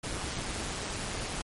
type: noise with amplitude modulation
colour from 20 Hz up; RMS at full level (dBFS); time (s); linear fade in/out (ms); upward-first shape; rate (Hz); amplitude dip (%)
pink; -33; 0.03-1.42; 10; sine; 191; 50
effects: MP3 48 kbps